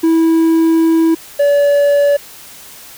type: tone pair in turn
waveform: triangle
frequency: 326.5 / 573.1 Hz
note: E4 / D5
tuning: -17 / -42 cents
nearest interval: minor seventh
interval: 975 cents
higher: second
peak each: -6 / -6 dBFS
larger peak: neither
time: 0.03-1.15 / 1.39-2.17 s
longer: first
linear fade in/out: 10 ms
effects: white hiss -36 dBFS RMS until 2.97 s